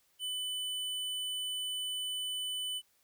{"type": "tone", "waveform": "square", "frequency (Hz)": 3000, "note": "F#7", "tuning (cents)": 23, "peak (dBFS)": -35, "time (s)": [0.19, 2.82], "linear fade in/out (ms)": 50, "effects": ["white hiss -71 dBFS RMS until 3.03 s"]}